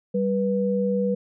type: tone pair together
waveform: sine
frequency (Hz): 195.02 / 488.6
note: G3 / B4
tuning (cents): -9 / -19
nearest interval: octave + major third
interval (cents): 1590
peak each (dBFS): -23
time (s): 0.14-1.15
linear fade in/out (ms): 10
effects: none